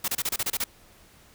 white noise bursts, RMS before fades -27 dBFS, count 9, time 0.04-0.641 s, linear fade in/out 5 ms, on 41 ms, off 29 ms, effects pink hiss -55 dBFS RMS until 1.34 s

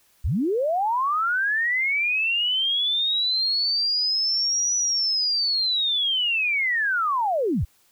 sine linear two-way sweep, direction up then down, 43.95 to 5920 to 43.95 Hz, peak -20 dBFS, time 0.24-7.65 s, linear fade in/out 10 ms, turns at 4.76 s, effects white hiss -61 dBFS RMS until 7.91 s

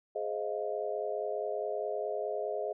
sine chord, F minor seventh, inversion first, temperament just, 419.1 / 523.8 / 628.6 / 698.5 Hz, Ab4 / C5 / Eb5 / F5, +16 / +2 / +18 / 0 cents, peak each -36 / -39 / -36 / -40 dBFS, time 0.15-2.73 s, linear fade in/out 10 ms, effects none

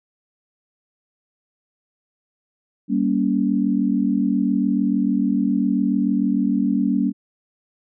sine chord, G diminished, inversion none, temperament just, 196 / 235.2 / 282.2 Hz, G3 / Bb3 / Db4, 0 / +16 / +31 cents, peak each -21 dBFS, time 2.88-7.13 s, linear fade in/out 50 ms, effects none

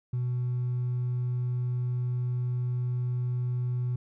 triangle tone with hard clipping, 123.7 Hz, B2, 3 cents sharp, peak -26 dBFS, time 0.13-3.96 s, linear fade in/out 5 ms, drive 2 dB, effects none

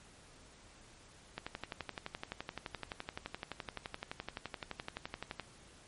click train, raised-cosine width 0.3 ms, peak -23 dBFS, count 48, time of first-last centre 1.38-5.397 s, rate 11.7 Hz, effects pink hiss -59 dBFS RMS until 5.87 s + MP3 48 kbps

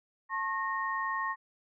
sine tone cluster, 890 / 1082 / 1853 Hz, A5 / C#6 / A#6, +20 / -42 / -11 cents, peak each -39 / -32 / -35 dBFS, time 0.29-1.36 s, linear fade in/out 50 ms, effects none

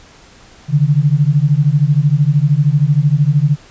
sine beating tone pair, 139.6 / 152.6 Hz, C#3 / D#3, +13 / -33 cents, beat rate 13 Hz, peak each -12 dBFS, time 0.68-3.57 s, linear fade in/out 50 ms, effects pink hiss -43 dBFS RMS until 3.7 s + resampled to 16000 Hz

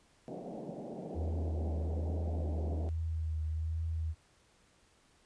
pink band-pass noise, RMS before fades -43 dBFS, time 0.28-2.89 s, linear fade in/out 0 ms, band 150 to 740 Hz, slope 48 dB/octave
sine tone with vibrato, 79.9 Hz, D#2, 47 cents sharp, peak -32 dBFS, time 1.14-4.15 s, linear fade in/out 50 ms, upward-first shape triangle, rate 1.2 Hz, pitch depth 39 cents each way
effects pink hiss -67 dBFS RMS until 5.25 s + resampled to 22050 Hz

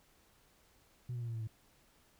sine tone with pitch steps, 123.47 / 120.65 / 117.89 / 115.2 / 112.57 / 110 Hz, B2 / B2 / A#2 / A#2 / A2 / A2, 0 / -40 / +20 / -20 / +40 / 0 cents, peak -35 dBFS, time 1.09-1.474 s, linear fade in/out 5 ms, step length 64 ms, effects tanh soft clip ceiling -35 dBFS + pink hiss -68 dBFS RMS until 2.19 s

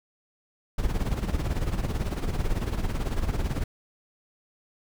brown noise with tremolo, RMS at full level -24 dBFS, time 0.78-3.64 s, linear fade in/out 5 ms, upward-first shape sine, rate 18 Hz, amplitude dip 70%, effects none

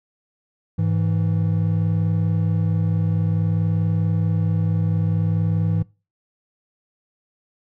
triangle tone pair together, 103.1 / 163.66 Hz, G#2 / E3, -12 / -12 cents, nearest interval minor sixth, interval 800 cents, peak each -18 / -19 dBFS, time 0.78-5.83 s, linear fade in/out 10 ms, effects noise-tail reverb RT60 0.3 s tail -23 dB re dry

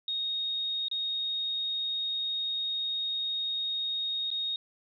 sine tone with dropouts, 3729 Hz, A#7, in tune, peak -29 dBFS, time 0.08-4.56 s, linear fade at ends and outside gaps 2 ms, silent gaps 0.884-0.913 / 4.304-4.313 s, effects none

